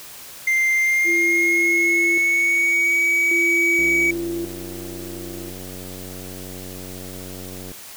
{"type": "tone with pitch glide", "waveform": "triangle", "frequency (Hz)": [2093, 2269], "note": ["C7", "C#7"], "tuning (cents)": [0, 40], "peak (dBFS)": -14, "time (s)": [0.47, 4.11], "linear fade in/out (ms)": 5, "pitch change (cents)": 140, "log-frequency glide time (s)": [0.74, 3.03]}
{"type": "tone with tremolo", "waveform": "sine", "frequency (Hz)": 340, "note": "F4", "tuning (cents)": -46, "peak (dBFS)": -23, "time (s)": [1.04, 5.53], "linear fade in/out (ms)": 50, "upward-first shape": "square", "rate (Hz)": 0.44, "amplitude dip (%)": 70}
{"type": "click train", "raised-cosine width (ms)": 2, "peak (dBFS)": -24, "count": 363, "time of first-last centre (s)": [3.79, 7.716], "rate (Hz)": 92.2}
{"effects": ["white hiss -39 dBFS RMS until 7.96 s"]}